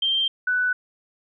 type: tone pair in turn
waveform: sine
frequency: 3158 / 1490.4 Hz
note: G7 / F#6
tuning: +12 / +12 cents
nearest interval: octave + minor second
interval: 1300 cents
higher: first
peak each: -19 dBFS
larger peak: neither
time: 0.02-0.28 / 0.47-0.73 s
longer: neither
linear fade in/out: 5 ms
effects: none